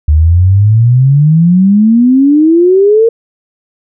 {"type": "exponential sweep", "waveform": "sine", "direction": "up", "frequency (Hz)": [73.4, 466.2], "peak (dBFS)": -3, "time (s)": [0.08, 3.09], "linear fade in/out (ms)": 5, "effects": []}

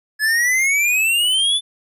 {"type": "exponential sweep", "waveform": "square", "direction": "up", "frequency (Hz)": [1700, 3520], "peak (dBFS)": -15, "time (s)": [0.19, 1.61], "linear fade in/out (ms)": 50, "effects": ["resampled to 32000 Hz"]}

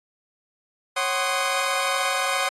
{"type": "tone cluster", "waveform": "20% pulse", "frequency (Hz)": [548, 750, 1042, 1237], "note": ["C#5", "F#5", "C6", "D#6"], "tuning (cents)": [-20, 23, -7, -10], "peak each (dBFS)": -23, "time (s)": [0.96, 2.49], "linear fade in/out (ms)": 10, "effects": ["AAC 32 kbps"]}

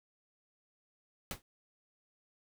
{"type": "noise with exponential decay", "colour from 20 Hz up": "pink", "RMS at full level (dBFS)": -35, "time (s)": [1.31, 1.42], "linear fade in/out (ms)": 1, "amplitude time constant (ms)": 23, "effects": []}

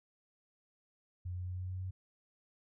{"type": "tone with pitch steps", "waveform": "sine", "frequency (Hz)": [89.5, 90.23, 90.96, 91.7, 92.44, 93.19], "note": ["F2", "F#2", "F#2", "F#2", "F#2", "F#2"], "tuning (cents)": [43, -43, -29, -15, -1, 13], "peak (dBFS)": -37, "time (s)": [1.25, 1.91], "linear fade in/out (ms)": 10, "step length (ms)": 110, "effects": []}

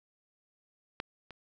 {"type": "clicks", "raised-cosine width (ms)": 0.3, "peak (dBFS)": [-18, -30], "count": 2, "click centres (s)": [1.001, 1.307], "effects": []}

